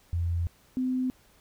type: tone pair in turn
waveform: sine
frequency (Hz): 85.4 / 255.9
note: F2 / C4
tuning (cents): -38 / -38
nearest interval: octave + perfect fifth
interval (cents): 1900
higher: second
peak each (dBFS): -25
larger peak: neither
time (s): 0.13-0.47 / 0.77-1.1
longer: first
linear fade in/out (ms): 0
effects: pink hiss -61 dBFS RMS until 1.4 s